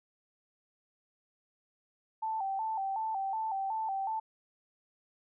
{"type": "tone with vibrato", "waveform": "sine", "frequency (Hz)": 828, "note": "G#5", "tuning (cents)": -5, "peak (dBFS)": -31, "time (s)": [2.22, 4.2], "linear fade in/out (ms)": 10, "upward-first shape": "square", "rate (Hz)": 2.7, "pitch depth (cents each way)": 110, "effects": []}